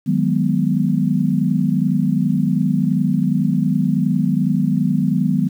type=chord; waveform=sine; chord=G# minor seventh; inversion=second; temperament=equal; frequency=155.56 / 185 / 207.7 / 246.9 Hz; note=D#3 / F#3 / G#3 / B3; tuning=0 / 0 / 0 / 0 cents; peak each=-20 / -19 / -21 / -20 dBFS; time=0.06-5.49 s; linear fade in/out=20 ms; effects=8-bit